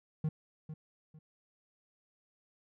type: tone with echo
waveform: triangle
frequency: 155.56 Hz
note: D#3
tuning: in tune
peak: -27 dBFS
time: 0.24-0.29 s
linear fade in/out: 5 ms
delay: 450 ms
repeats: 2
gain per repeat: -11 dB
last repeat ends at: 1.19 s
effects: none